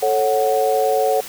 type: chord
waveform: sine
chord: F# minor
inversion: first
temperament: equal with one note detuned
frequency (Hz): 440 / 549.3 / 740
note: A4 / C#5 / F#5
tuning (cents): 0 / -16 / 0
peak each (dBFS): -19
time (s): 0.02-1.21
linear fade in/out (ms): 10
effects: white hiss -34 dBFS RMS until 1.28 s